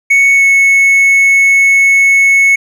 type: tone with pitch glide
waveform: triangle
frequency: 2217 to 2202 Hz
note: C#7 to C#7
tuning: 0 to -12 cents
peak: -3 dBFS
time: 0.1-2.56 s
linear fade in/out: 10 ms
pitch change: -12 cents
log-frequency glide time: 0.35-0.43 s
effects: none